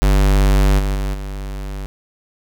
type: tone with level steps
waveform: square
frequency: 49 Hz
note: G1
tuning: in tune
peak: -11 / -17 / -19 / -25 dBFS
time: 0.02-1.86 s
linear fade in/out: 0 ms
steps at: 0.78 / 0.94 / 1.13 s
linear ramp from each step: 20 ms
effects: none